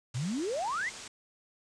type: low-pass noise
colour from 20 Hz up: white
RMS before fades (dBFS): -46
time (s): 0.14-1.08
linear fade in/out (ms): 5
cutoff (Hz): 8400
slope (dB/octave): 48
type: exponential sweep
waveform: sine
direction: up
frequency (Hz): 111 to 2200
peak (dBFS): -30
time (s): 0.14-0.9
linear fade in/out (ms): 20
effects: none